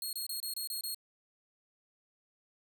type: tone bursts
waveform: 15% pulse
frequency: 4282 Hz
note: C8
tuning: 39 cents sharp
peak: -29 dBFS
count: 7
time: 0.02-0.946 s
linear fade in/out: 2 ms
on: 110 ms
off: 26 ms
effects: none